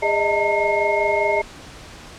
sine tone cluster, 409.4 / 610 / 635 / 905 / 2151 Hz, G#4 / D#5 / D#5 / A5 / C7, -25 / -34 / +35 / +48 / +47 cents, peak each -23 dBFS, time 0.02-1.42 s, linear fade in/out 10 ms, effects pink hiss -40 dBFS RMS until 2.18 s + low-pass 7000 Hz 12 dB/octave

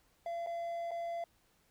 triangle tone with dropouts, 681 Hz, F5, 44 cents flat, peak -34 dBFS, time 0.26-1.24 s, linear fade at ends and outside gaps 2 ms, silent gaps 0.463-0.47 / 0.909-0.915 s, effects pink hiss -71 dBFS RMS until 1.7 s

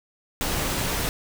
pink noise, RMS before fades -26 dBFS, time 0.41-1.09 s, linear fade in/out 0 ms, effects none

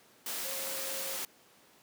sine tone in noise, 537 Hz, C5, 45 cents sharp, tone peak -44 dBFS, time 0.45-1.17 s, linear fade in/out 2 ms, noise white, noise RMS -37 dBFS, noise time 0.26-1.25 s, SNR -10 dB, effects pink hiss -61 dBFS RMS until 1.82 s + high-pass 200 Hz 12 dB/octave

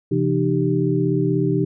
sine tone cluster, 132.3 / 168.9 / 305.5 / 389.8 Hz, C3 / E3 / D#4 / G4, +20 / +42 / -32 / -10 cents, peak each -22 dBFS, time 0.11-1.65 s, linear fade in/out 10 ms, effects none

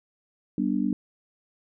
sine chord, G major, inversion none, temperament just, 196 / 245 / 294 Hz, G3 / B3 / D4, 0 / -14 / +2 cents, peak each -27 dBFS, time 0.58-0.93 s, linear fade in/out 2 ms, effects none

